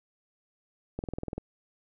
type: click train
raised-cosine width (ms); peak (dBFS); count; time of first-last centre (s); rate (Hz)
2; -20; 9; 0.99-1.38; 20.5
effects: none